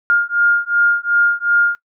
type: beating tone pair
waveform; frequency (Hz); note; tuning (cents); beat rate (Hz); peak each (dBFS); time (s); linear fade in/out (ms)
sine; 1411 / 1413.7; F6 / F6; +17 / +21; 2.7; -15; 0.1-1.75; 0
effects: noise-tail reverb RT60 0.1 s tail -20 dB re dry